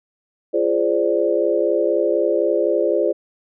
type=chord; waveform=sine; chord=D half-diminished seventh; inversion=first; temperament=equal with one note detuned; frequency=343.8 / 415.3 / 523.3 / 587.3 Hz; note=F4 / Ab4 / C5 / D5; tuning=-27 / 0 / 0 / 0 cents; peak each=-21 dBFS; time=0.53-3.13 s; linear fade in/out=20 ms; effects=none